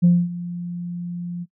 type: tone with ADSR envelope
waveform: sine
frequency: 174.61 Hz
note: F3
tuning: in tune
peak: -8 dBFS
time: 0.02-1.46 s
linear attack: 24 ms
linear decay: 240 ms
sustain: -18 dB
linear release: 37 ms
effects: noise-tail reverb RT60 0.1 s tail -24 dB re dry + tanh soft clip ceiling -7 dBFS